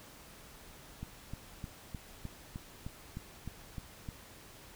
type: click train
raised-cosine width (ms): 5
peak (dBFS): -28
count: 11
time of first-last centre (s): 1.03-4.088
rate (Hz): 3.27
effects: pink hiss -54 dBFS RMS until 4.75 s